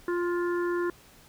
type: harmonic tone with a mistuned harmonic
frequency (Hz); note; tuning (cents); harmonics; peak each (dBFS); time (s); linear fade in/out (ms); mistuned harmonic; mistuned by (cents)
349.2; F4; 0; 1 / 3 / 4 / 5; -26 / -36 / -38 / -40; 0.08-0.9; 2; 4; +19
effects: pink hiss -55 dBFS RMS until 1.28 s